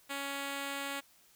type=tone; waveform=5% pulse; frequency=278.7 Hz; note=C#4; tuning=9 cents sharp; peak=-25 dBFS; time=0.09-1.01 s; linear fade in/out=20 ms; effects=white hiss -64 dBFS RMS until 1.35 s